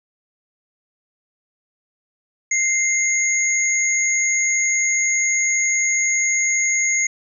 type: tone pair together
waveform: sine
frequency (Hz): 2093 / 6645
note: C7 / G#8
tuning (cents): 0 / 0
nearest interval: octave + minor sixth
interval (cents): 2000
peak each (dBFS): -19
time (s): 2.51-7.07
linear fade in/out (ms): 5
effects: none